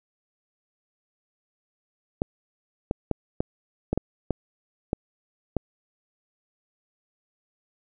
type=clicks; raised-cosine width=2 ms; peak=-10 dBFS; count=9; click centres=2.219 / 2.911 / 3.113 / 3.405 / 3.93 / 3.976 / 4.307 / 4.931 / 5.567 s; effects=none